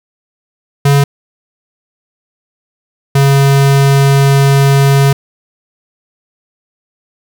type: tone pair in turn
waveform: square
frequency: 140.9 / 138.48 Hz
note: C#3 / C#3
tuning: +29 / -1 cents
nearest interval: unison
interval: 30 cents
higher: first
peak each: -6 dBFS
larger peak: neither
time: 0.85-1.04 / 3.15-5.13 s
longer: second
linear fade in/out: 5 ms
effects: 7-bit